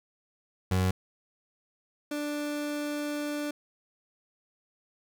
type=tone pair in turn; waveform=30% pulse; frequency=92.9 / 294.3 Hz; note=F#2 / D4; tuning=+7 / +4 cents; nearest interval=octave + minor sixth; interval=1997 cents; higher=second; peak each=-21 / -28 dBFS; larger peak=first; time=0.71-0.91 / 2.11-3.51 s; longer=second; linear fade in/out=5 ms; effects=none